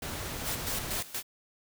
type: noise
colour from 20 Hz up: pink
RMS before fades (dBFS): -37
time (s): 0.02-1.01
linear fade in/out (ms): 5
type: noise with tremolo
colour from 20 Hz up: white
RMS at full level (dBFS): -34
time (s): 0.43-1.23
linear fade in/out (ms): 50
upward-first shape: square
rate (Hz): 4.2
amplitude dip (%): 80
effects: none